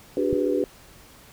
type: chord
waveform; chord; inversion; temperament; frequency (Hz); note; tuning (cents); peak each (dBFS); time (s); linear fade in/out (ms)
sine; G# half-diminished seventh; second; equal with one note detuned; 293.7 / 370 / 406.5 / 493.9; D4 / F#4 / G#4 / B4; 0 / 0 / -37 / 0; -26; 0.17-0.64; 2
type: click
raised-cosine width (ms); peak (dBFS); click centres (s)
5; -16; 0.329
effects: pink hiss -50 dBFS RMS until 1.32 s